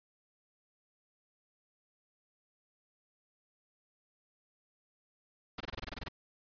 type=noise bursts; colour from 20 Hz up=pink; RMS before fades=-40 dBFS; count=11; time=5.58-6.085 s; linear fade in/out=5 ms; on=25 ms; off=23 ms; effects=resampled to 11025 Hz